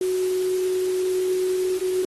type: tone in noise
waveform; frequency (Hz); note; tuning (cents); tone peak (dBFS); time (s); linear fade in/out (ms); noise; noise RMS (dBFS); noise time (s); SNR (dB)
sine; 370; F#4; 0; -20; 0.01-2.05; 2; white; -38; 0.01-2.05; +15
effects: AAC 32 kbps